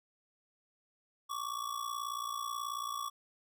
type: ring-modulated tone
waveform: square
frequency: 1134 Hz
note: C#6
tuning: 39 cents sharp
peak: -34 dBFS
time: 1.29-3.1 s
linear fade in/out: 20 ms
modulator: 29.2 Hz
effects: none